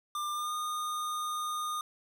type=tone with pitch glide; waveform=square; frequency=1194 to 1224.7 Hz; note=D6 to D#6; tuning=+28 to -28 cents; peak=-33 dBFS; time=0.15-1.81 s; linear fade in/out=2 ms; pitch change=+44 cents; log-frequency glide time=0.32-0.54 s; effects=none